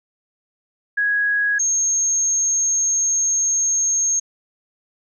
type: tone pair in turn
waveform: sine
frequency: 1661.2 / 6467 Hz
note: G#6 / G#8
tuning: 0 / -47 cents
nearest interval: 2 octaves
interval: 2353 cents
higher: second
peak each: -16 / -16 dBFS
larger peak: neither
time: 0.97-1.59 / 1.59-4.2 s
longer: second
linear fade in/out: 10 ms
effects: none